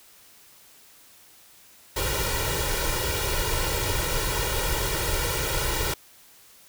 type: noise with comb filter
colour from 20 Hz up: pink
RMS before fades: -26 dBFS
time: 1.96-5.94 s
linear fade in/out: 5 ms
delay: 2.1 ms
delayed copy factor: +0.9
effects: white hiss -53 dBFS RMS until 6.68 s